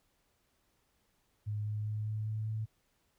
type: tone with pitch steps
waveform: sine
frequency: 105.1 / 105.95 / 106.81 / 107.68 / 108.56 / 109.44 Hz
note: G#2 / G#2 / G#2 / A2 / A2 / A2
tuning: +21 / +35 / +49 / -37 / -23 / -9 cents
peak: -33 dBFS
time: 1.46-2.66 s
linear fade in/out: 20 ms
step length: 200 ms
effects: pink hiss -75 dBFS RMS until 3.18 s